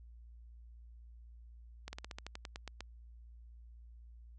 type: slowing click train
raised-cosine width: 0.2 ms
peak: -26 dBFS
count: 12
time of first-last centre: 1.88-2.807 s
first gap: 50 ms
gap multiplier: 1.1
effects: added 58 Hz sine -52 dBFS peak until 4.38 s + resampled to 24000 Hz